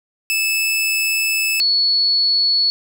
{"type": "tone pair in turn", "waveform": ["sawtooth", "sine"], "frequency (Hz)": [2618, 4403], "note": ["E7", "C#8"], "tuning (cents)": [-13, -13], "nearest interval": "major sixth", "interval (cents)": 900, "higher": "second", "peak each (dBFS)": -13, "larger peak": "neither", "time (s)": [[0.3, 1.6], [1.6, 2.7]], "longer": "first", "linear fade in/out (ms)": 0, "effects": []}